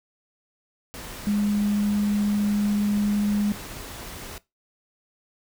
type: tone in noise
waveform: sine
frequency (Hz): 206.2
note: G#3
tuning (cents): -12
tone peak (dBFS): -20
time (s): 1.27-3.52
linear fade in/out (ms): 0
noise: pink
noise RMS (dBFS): -38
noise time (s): 0.94-4.38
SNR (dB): +15
effects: noise-tail reverb RT60 0.2 s tail -19 dB re dry